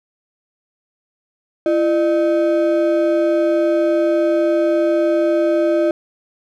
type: ring-modulated tone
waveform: triangle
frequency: 471.8 Hz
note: A#4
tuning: 21 cents sharp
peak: -8 dBFS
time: 1.66-5.91 s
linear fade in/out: 2 ms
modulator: 134 Hz
effects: none